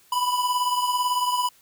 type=beating tone pair; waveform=square; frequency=987.8 / 1005.8 Hz; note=B5 / B5; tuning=0 / +31 cents; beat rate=18 Hz; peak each=-23 / -29 dBFS; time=0.12-1.49 s; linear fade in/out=5 ms; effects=white hiss -57 dBFS RMS until 1.61 s